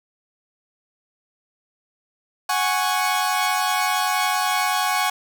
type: chord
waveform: sawtooth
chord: F# suspended second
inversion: none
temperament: equal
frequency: 740 / 830.6 / 1108.7 Hz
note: F#5 / G#5 / C#6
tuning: 0 / 0 / 0 cents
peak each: -20 dBFS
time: 2.49-5.1 s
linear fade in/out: 5 ms
effects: none